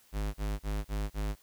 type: tone bursts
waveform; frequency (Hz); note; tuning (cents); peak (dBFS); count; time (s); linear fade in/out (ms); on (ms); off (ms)
square; 51.6; G#1; -10; -31; 5; 0.12-1.356; 50; 220; 34
effects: white hiss -63 dBFS RMS until 1.42 s